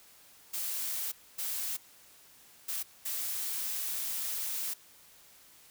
blue noise bursts at uneven times, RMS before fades -35 dBFS, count 4, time 0.53-1.12 / 1.38-1.77 / 2.68-2.83 / 3.05-4.74 s, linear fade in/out 10 ms, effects white hiss -58 dBFS RMS until 5.7 s

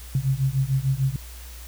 sine beating tone pair, 130.81 / 137.51 Hz, C3 / C#3, 0 / -14 cents, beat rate 6.7 Hz, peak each -23 / -23 dBFS, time 0.15-1.16 s, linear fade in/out 2 ms, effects added 60 Hz sine -38 dBFS peak until 1.67 s + white hiss -45 dBFS RMS until 1.67 s

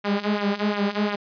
sawtooth tone with flanger, 205.3 Hz, G#3, 20 cents flat, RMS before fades -24 dBFS, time 0.04-1.16 s, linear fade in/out 10 ms, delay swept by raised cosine 0.2 to 4.9 ms, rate 2.8 Hz, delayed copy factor -0.75, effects resampled to 11025 Hz

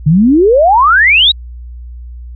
sine exponential sweep, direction up, 142.3 to 3951 Hz, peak -4 dBFS, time 0.06-1.32 s, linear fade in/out 10 ms, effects added 60 Hz sine -25 dBFS peak until 2.35 s

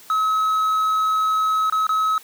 triangle tone with dropouts, 1283 Hz, E6, 47 cents flat, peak -15 dBFS, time 0.1-2.18 s, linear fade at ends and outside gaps 1 ms, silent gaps 1.699-1.724 / 1.868-1.892 s, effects white hiss -46 dBFS RMS until 2.23 s + high-pass 100 Hz 12 dB/octave

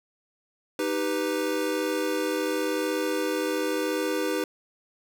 square chord, Eb augmented, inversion none, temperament equal, 311.1 / 392 / 493.9 Hz, Eb4 / G4 / B4, 0 / 0 / 0 cents, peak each -30 / -31 / -30 dBFS, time 0.79-4.44 s, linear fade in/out 2 ms, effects none

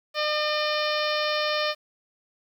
harmonic tone, 604 Hz, D5, 48 cents sharp, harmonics 1 / 2 / 3 / 4 / 5 / 6 / 7 / 8 / 9, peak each -27 / -30 / -32 / -33 / -34 / -35 / -35 / -36 / -37 dBFS, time 0.14-1.75 s, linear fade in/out 50 ms, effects 9-bit

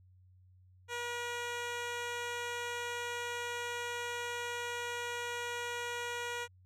10% pulse tone, 479.7 Hz, A#4, 50 cents sharp, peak -28 dBFS, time 0.88-6.48 s, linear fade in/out 50 ms, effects added 92 Hz sine -59 dBFS peak until 6.65 s + low-pass 9000 Hz 12 dB/octave

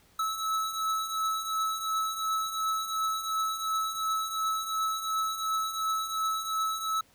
square beating tone pair, 1300 / 1302.8 Hz, E6 / E6, -24 / -21 cents, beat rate 2.8 Hz, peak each -36 / -30 dBFS, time 0.19-7.01 s, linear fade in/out 5 ms, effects pink hiss -62 dBFS RMS until 7.14 s

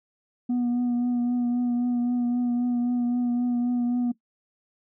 sine tone with vibrato, 243.2 Hz, B3, 26 cents flat, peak -19 dBFS, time 0.49-4.12 s, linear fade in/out 10 ms, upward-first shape triangle, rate 3.8 Hz, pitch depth 24 cents each way, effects noise-tail reverb RT60 0.1 s tail -18 dB re dry + tanh soft clip ceiling -21 dBFS

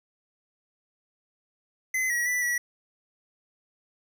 square tone with pitch steps, 2039 / 1916 / 1977 / 1935 Hz, C7 / A#6 / B6 / B6, -45 / +47 / +1 / -36 cents, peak -25 dBFS, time 1.94-2.58 s, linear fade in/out 5 ms, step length 160 ms, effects none

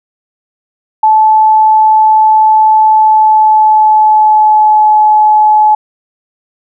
sine tone with pitch glide, 868 to 854.1 Hz, A5 to G#5, -24 to +48 cents, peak -3 dBFS, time 1.03-5.75 s, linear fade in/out 5 ms, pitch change -28 cents, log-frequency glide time 2.88-4.97 s, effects none

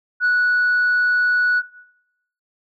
sine tone, 1472 Hz, F#6, 9 cents flat, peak -12 dBFS, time 0.2-1.63 s, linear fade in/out 50 ms, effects noise-tail reverb RT60 0.8 s tail -20 dB re dry + tanh soft clip ceiling -12 dBFS

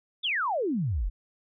sine exponential sweep, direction down, 3671 to 37.18 Hz, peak -25 dBFS, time 0.23-1.1 s, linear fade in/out 20 ms, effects none

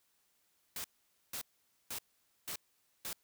white noise bursts, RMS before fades -41 dBFS, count 5, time 0.76-3.13 s, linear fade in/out 2 ms, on 82 ms, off 490 ms, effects white hiss -75 dBFS RMS until 3.23 s

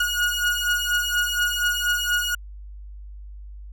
30% pulse beating tone pair, 1444 / 1448.2 Hz, F#6 / F#6, -43 / -38 cents, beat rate 4.2 Hz, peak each -21 dBFS, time 0-2.35 s, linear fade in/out 5 ms, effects added 50 Hz sine -36 dBFS peak until 3.72 s

